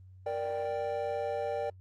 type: chord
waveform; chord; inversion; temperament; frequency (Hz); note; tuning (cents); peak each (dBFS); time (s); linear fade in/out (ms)
triangle; G minor; first; equal; 466.2 / 587.3 / 784; Bb4 / D5 / G5; 0 / 0 / 0; -34 / -32 / -35; 0.26-1.7; 5
effects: added 93 Hz sine -50 dBFS peak until 1.8 s + Opus 24 kbps